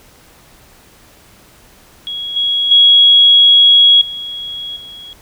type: tone with level steps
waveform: sine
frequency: 3322 Hz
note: G#7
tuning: in tune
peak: -20 / -12 / -4 / -22 / -30 dBFS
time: 2.07-5.13 s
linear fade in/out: 0 ms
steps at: 2.36 / 2.71 / 4.01 / 4.76 s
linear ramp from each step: 5 ms
effects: pink hiss -45 dBFS RMS until 5.21 s